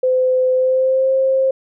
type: tone with pitch glide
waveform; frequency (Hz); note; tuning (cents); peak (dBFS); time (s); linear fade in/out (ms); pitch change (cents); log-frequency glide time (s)
sine; 512 to 530.4; C5 to C5; -38 to +23; -12; 0.03-1.51; 5; +61; 0.53-1.12
effects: none